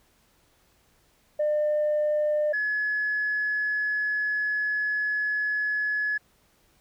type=tone pair in turn; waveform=sine; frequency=601 / 1699.9 Hz; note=D5 / G#6; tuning=+40 / +40 cents; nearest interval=octave + tritone; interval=1800 cents; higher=second; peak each=-20 / -23 dBFS; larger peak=first; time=1.39-2.53 / 2.53-6.18 s; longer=second; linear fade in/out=10 ms; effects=tanh soft clip ceiling -19 dBFS + pink hiss -64 dBFS RMS until 6.8 s